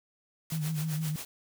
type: noise with tremolo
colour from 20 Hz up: white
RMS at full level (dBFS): -39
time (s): 0.5-1.25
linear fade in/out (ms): 2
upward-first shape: sine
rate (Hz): 7.5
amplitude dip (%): 80
type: tone with vibrato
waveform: sine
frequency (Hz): 155.8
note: D#3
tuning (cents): +3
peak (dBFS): -29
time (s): 0.52-1.16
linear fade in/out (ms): 2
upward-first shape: triangle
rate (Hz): 6.5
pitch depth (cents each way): 68
effects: none